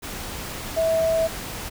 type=tone in noise; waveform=sine; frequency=651 Hz; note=E5; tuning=22 cents flat; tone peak=-18 dBFS; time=0.76-1.28 s; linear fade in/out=20 ms; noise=pink; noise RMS=-33 dBFS; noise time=0.02-1.7 s; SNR=+12 dB; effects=none